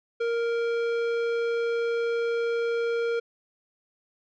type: tone with tanh clipping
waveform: sine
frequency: 466.2 Hz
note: A#4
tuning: in tune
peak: -26 dBFS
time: 0.2-3.2 s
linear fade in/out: 10 ms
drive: 14 dB
effects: none